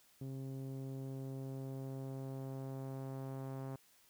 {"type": "tone with low-pass filter sweep", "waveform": "sawtooth", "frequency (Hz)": 133.8, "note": "C3", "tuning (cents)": 39, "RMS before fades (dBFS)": -44, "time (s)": [0.21, 3.76], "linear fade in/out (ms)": 5, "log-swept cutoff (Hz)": [350, 1000], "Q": 1, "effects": ["white hiss -68 dBFS RMS until 4.09 s"]}